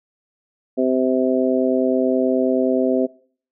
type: harmonic tone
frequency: 129.4 Hz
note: C3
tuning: 19 cents flat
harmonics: 2 / 3 / 4 / 5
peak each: -19 / -21 / -22 / -23 dBFS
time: 0.77-3.07 s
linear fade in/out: 20 ms
effects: noise-tail reverb RT60 0.5 s tail -22 dB re dry